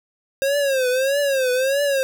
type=tone with vibrato; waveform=square; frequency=536 Hz; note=C5; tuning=42 cents sharp; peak=-18 dBFS; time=0.42-2.03 s; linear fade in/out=0 ms; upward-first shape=triangle; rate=1.6 Hz; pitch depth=140 cents each way; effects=none